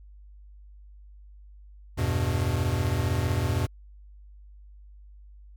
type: chord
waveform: square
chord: E minor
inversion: none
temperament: equal with one note detuned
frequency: 82.41 / 98 / 124.19 Hz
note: E2 / G2 / B2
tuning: 0 / 0 / +10 cents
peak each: -29 dBFS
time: 1.97-3.67 s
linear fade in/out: 20 ms
effects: added 50 Hz sine -46 dBFS peak until 5.56 s